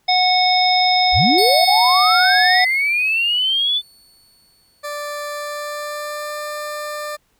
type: harmonic tone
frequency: 734 Hz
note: F#5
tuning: 14 cents flat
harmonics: 1 / 3 / 5 / 7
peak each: -15 / -21 / -21 / -18 dBFS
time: 0.08-2.65 s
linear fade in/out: 10 ms
type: linear sweep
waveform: sine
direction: up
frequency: 31.62 to 3534 Hz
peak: -15 dBFS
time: 1.12-3.82 s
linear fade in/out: 50 ms
type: tone with exponential decay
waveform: sawtooth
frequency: 4435 Hz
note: C#8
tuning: in tune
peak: -18 dBFS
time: 1.38-5.11 s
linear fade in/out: 2 ms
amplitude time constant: 810 ms
type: tone with pitch glide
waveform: 20% pulse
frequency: 587.3 to 596.5 Hz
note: D5 to D5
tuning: 0 to +27 cents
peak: -20 dBFS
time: 4.83-7.17 s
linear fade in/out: 20 ms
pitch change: +27 cents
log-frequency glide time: 5.29-6.4 s
effects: pink hiss -63 dBFS RMS until 7.39 s